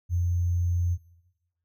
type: tone with sample-and-hold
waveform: sine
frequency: 87.31 Hz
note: F2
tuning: in tune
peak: -22 dBFS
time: 0.09-0.98 s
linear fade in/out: 50 ms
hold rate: 6300 Hz
effects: noise-tail reverb RT60 1.0 s tail -18 dB re dry